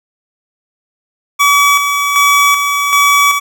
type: tone with tremolo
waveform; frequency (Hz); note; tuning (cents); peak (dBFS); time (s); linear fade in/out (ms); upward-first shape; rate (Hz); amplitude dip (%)
25% pulse; 1141; C#6; +50; -3; 1.39-3.4; 20; square; 1.3; 45
effects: none